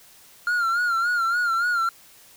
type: tone with vibrato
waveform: triangle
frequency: 1400 Hz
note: F6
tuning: 4 cents sharp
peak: -18 dBFS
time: 0.47-1.89 s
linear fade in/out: 2 ms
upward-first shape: sine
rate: 3.5 Hz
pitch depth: 74 cents each way
effects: white hiss -51 dBFS RMS until 2.36 s